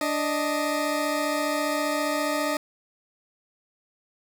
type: tone pair together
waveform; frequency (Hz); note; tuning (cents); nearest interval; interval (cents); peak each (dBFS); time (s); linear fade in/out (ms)
20% pulse; 293.7 / 622.3; D4 / D#5; 0 / 0; octave + minor second; 1300; -22; 0.01-2.57; 2
effects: none